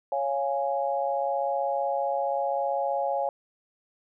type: chord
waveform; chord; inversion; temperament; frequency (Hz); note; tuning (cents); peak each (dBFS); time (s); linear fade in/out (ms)
sine; Db major; none; equal with one note detuned; 554.4 / 695.2 / 830.6; Db5 / F5 / Ab5; 0 / -8 / 0; -28 / -30 / -29; 0.12-3.29; 2
effects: none